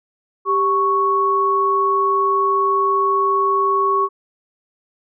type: tone pair together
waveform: sine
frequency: 393.2 / 1108.7 Hz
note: G4 / C#6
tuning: +5 / 0 cents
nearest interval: octave + tritone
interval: 1795 cents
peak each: -20 / -15 dBFS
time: 0.45-4.09 s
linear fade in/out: 50 ms
effects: none